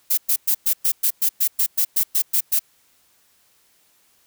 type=noise bursts; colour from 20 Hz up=violet; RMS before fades=-18 dBFS; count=14; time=0.1-2.594 s; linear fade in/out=10 ms; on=76 ms; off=110 ms; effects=white hiss -60 dBFS RMS until 4.26 s